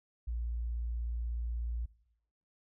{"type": "tone", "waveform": "sine", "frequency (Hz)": 58.27, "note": "A#1", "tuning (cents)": 0, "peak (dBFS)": -33, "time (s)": [0.27, 1.86], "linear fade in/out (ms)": 10, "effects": ["noise-tail reverb RT60 0.8 s tail -20 dB re dry"]}